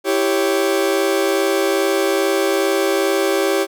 40% pulse chord, C# diminished, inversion first, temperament equal, 329.6 / 392 / 554.4 Hz, E4 / G4 / C#5, 0 / 0 / 0 cents, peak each -21 / -17 / -20 dBFS, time 0.04-3.67 s, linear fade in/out 50 ms, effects none

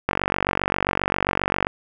click train, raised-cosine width 0.5 ms, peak -4 dBFS, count 76, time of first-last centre 0.09-1.669 s, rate 47.5 Hz, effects none

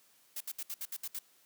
blue noise bursts, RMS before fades -39 dBFS, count 8, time 0.36-1.19 s, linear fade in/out 5 ms, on 46 ms, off 66 ms, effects white hiss -66 dBFS RMS until 1.45 s + high-pass 150 Hz 12 dB/octave

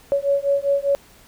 sine beating tone pair, 558 / 563 Hz, C#5 / C#5, +11 / +27 cents, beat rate 5 Hz, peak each -20 dBFS, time 0.12-0.95 s, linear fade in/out 0 ms, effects pink hiss -50 dBFS RMS until 1.27 s

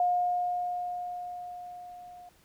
sine tone with level ramp, 714 Hz, F5, 38 cents sharp, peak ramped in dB -22 to -46 dBFS, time 0-2.29 s, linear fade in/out 2 ms, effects pink hiss -63 dBFS RMS until 2.44 s

